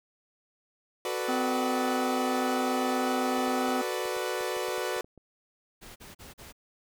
sawtooth chord, B minor seventh, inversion second, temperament equal, 370 / 440 / 493.9 / 587.3 Hz, F#4 / A4 / B4 / D5, 0 / 0 / 0 / 0 cents, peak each -30 / -33 / -30 / -33 dBFS, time 1.05-5.01 s, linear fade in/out 2 ms
harmonic tone, 255.9 Hz, C4, 38 cents flat, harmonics 1 / 3 / 5, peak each -30 / -32 / -36 dBFS, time 1.28-3.82 s, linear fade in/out 10 ms
clicks, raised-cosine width 2 ms, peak -38 dBFS, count 12, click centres 3.384 / 3.48 / 3.686 / 4.056 / 4.166 / 4.409 / 4.567 / 4.685 / 4.781 / 4.965 / 5.045 / 5.177 s
pink noise bursts, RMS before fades -47 dBFS, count 4, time 5.81-6.527 s, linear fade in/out 20 ms, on 150 ms, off 39 ms
effects none

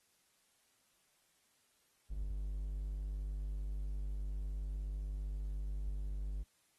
triangle tone, 49.74 Hz, G1, 26 cents sharp, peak -35 dBFS, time 2.1-6.44 s, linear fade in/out 20 ms, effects white hiss -74 dBFS RMS until 6.78 s + AAC 32 kbps

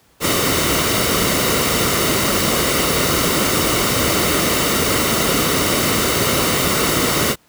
pink noise with comb filter, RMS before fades -17 dBFS, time 0.2-7.36 s, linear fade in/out 50 ms, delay 1.2 ms, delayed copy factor -0.5, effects pink hiss -55 dBFS RMS until 7.48 s + high-pass 60 Hz 12 dB/octave

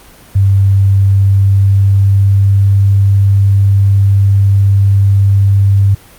sine tone with pitch glide, 98 to 98.97 Hz, G2 to G2, 0 to +17 cents, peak -5 dBFS, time 0.35-5.95 s, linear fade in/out 10 ms, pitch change +17 cents, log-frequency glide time 1.02-2.77 s, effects pink hiss -39 dBFS RMS until 6.18 s + Opus 32 kbps

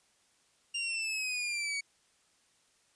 sawtooth linear sweep, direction down, 2800 to 2238 Hz, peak -29 dBFS, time 0.74-1.81 s, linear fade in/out 10 ms, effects white hiss -69 dBFS RMS until 2.95 s + resampled to 22050 Hz

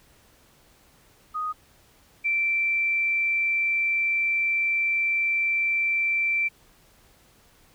sine tone pair in turn, 1244.5 / 2342 Hz, D#6 / D7, 0 / -5 cents, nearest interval major seventh, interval 1095 cents, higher second, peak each -26 / -21 dBFS, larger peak second, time 1.34-1.53 / 2.24-6.49 s, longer second, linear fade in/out 20 ms, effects pink hiss -58 dBFS RMS until 7.74 s

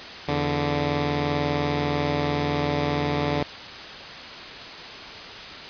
10% pulse tone pair together, 83 / 145.64 Hz, E2 / D3, +12 / -14 cents, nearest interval minor seventh, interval 974 cents, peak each -21 / -15 dBFS, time 0.28-3.43 s, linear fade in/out 5 ms, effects white hiss -37 dBFS RMS until 5.69 s + resampled to 11025 Hz

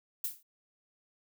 violet noise with exponential decay, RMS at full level -30 dBFS, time 0.24-0.43 s, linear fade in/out 5 ms, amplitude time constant 41 ms, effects none

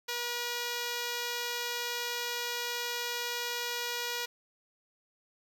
5% pulse tone, 480.7 Hz, B4, 47 cents flat, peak -21 dBFS, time 0.08-4.26 s, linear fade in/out 10 ms, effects none

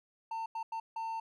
triangle tone bursts at uneven times, 900 Hz, A5, 39 cents sharp, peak -33 dBFS, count 4, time 0.31-0.46 / 0.55-0.63 / 0.72-0.8 / 0.96-1.2 s, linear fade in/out 5 ms, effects none

